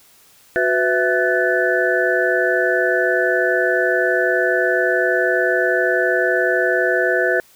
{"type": "tone cluster", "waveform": "sine", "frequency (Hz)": [368.2, 500, 660, 1496, 1743], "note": ["F#4", "B4", "E5", "F#6", "A6"], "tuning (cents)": [-8, 21, 2, 19, -17], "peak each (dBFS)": -21, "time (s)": [0.56, 7.4], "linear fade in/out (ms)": 0, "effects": ["white hiss -51 dBFS RMS until 7.55 s"]}